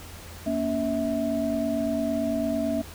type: tone cluster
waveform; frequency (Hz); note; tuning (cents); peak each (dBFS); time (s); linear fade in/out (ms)
sine; 233.6 / 282.5 / 650; A#3 / C#4 / E5; +4 / +33 / -24; -28; 0.46-2.82; 10
effects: added 84 Hz sine -43 dBFS peak until 2.94 s + pink hiss -44 dBFS RMS until 2.94 s